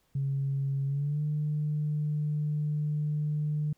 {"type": "tone with pitch glide", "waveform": "sine", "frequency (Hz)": [137.6, 150.05], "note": ["C#3", "D3"], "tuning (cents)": [-12, 38], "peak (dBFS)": -26, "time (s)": [0.15, 3.73], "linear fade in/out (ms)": 5, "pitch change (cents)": 150, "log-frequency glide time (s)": [0.86, 1.21], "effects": ["tanh soft clip ceiling -22 dBFS", "pink hiss -71 dBFS RMS until 3.77 s"]}